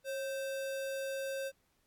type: tone with sample-and-hold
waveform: sine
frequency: 543 Hz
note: C#5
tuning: 36 cents flat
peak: -35 dBFS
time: 0.04-1.52 s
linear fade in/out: 50 ms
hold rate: 2100 Hz
effects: pink hiss -75 dBFS RMS until 1.86 s + AAC 64 kbps